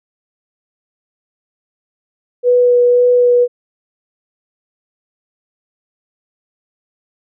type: tone with vibrato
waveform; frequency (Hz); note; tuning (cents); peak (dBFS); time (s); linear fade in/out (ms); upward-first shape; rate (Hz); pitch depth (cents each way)
sine; 489.7; B4; -15; -7; 2.43-3.48; 50; sine; 1.9; 10
effects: none